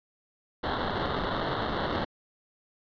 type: noise with sample-and-hold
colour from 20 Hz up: blue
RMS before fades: -30 dBFS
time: 0.63-2.05 s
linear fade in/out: 10 ms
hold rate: 2450 Hz
effects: resampled to 11025 Hz